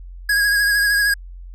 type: tone with vibrato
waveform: square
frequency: 1649 Hz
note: G#6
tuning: 13 cents flat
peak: -15 dBFS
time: 0.29-1.14 s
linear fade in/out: 5 ms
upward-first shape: triangle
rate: 13 Hz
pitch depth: 38 cents each way
effects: added 44 Hz sine -33 dBFS peak until 1.54 s + resampled to 32000 Hz